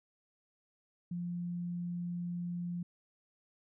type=tone; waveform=sine; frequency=174.61 Hz; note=F3; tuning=in tune; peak=-35 dBFS; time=1.11-2.83 s; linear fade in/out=5 ms; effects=none